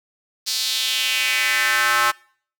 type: tone with high-pass filter sweep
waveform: square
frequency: 118.9 Hz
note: A#2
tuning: 35 cents sharp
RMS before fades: -20 dBFS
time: 0.46-2.12 s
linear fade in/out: 20 ms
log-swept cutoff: 4700 to 1200 Hz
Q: 2.8
effects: noise-tail reverb RT60 0.5 s tail -24 dB re dry